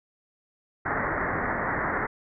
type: low-pass noise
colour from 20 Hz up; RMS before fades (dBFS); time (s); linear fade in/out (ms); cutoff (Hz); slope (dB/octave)
white; -28; 0.85-2.07; 10; 2000; 96
effects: none